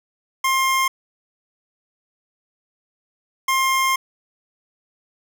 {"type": "tone bursts at uneven times", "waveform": "25% pulse", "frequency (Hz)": 1061, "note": "C6", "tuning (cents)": 24, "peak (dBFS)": -13, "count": 2, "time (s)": [[0.44, 0.88], [3.48, 3.96]], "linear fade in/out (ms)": 5, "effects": []}